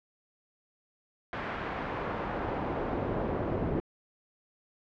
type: noise with band-pass filter sweep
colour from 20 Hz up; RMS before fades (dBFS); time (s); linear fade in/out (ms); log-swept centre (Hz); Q
brown; -33; 1.33-3.8; 0; 1600 to 390; 0.74
effects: low-pass 3000 Hz 12 dB/octave